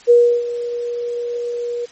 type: tone with ADSR envelope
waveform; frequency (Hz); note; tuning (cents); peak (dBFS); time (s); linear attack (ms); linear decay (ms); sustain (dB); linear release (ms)
sine; 478.8; A#4; +46; -5; 0.07-1.86; 32; 330; -15; 15
effects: white hiss -44 dBFS RMS until 1.91 s + MP3 32 kbps